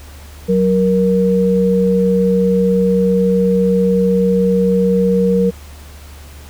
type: tone pair together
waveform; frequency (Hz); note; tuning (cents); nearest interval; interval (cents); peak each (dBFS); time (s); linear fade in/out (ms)
sine; 185.87 / 470; F#3 / A#4; +8 / +14; octave + major third; 1606; -13; 0.48-5.51; 20
effects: added 73 Hz sine -34 dBFS peak until 6.49 s + pink hiss -41 dBFS RMS until 6.49 s